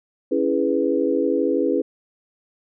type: chord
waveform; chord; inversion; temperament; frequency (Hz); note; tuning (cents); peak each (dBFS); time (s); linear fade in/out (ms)
sine; C# minor seventh; none; equal; 277.2 / 329.6 / 415.3 / 493.9; C#4 / E4 / G#4 / B4; 0 / 0 / 0 / 0; -23; 0.31-1.82; 10
effects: none